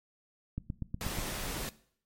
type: click train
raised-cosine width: 5 ms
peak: -22 dBFS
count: 6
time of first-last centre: 0.58-1.187 s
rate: 8.24 Hz
type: noise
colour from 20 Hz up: pink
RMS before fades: -37 dBFS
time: 1.01-1.69 s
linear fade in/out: 0 ms
effects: noise-tail reverb RT60 0.6 s tail -19 dB re dry + MP3 64 kbps